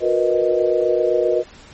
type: chord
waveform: sine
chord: B major seventh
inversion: second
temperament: equal with one note detuned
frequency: 361.3 / 466.2 / 493.9 / 622.3 Hz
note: F#4 / A#4 / B4 / D#5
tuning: -41 / 0 / 0 / 0 cents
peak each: -20 dBFS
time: 0-1.44 s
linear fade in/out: 50 ms
effects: pink hiss -44 dBFS RMS until 1.73 s + MP3 32 kbps